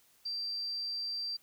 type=tone; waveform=sine; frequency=4699 Hz; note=D8; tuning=in tune; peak=-34 dBFS; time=0.25-1.37 s; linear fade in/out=10 ms; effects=white hiss -66 dBFS RMS until 1.42 s